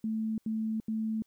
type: tone bursts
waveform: sine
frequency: 220 Hz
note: A3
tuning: in tune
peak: -29 dBFS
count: 3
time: 0.04-1.222 s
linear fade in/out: 2 ms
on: 340 ms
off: 81 ms
effects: white hiss -74 dBFS RMS until 1.26 s